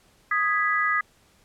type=chord; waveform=sine; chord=G# minor; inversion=second; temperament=equal; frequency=1244.5 / 1661.2 / 1975.5 Hz; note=D#6 / G#6 / B6; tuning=0 / 0 / 0 cents; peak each=-24 / -26 / -25 dBFS; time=0.31-1.01 s; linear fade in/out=5 ms; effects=pink hiss -60 dBFS RMS until 1.44 s + low-pass 12000 Hz 12 dB/octave